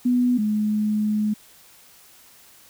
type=tone pair in turn; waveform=sine; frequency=246.9 / 212 Hz; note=B3 / G#3; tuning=0 / +36 cents; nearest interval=minor third; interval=264 cents; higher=first; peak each=-16 / -19 dBFS; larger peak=first; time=0.05-0.38 / 0.38-1.34 s; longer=second; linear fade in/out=10 ms; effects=white hiss -51 dBFS RMS until 2.69 s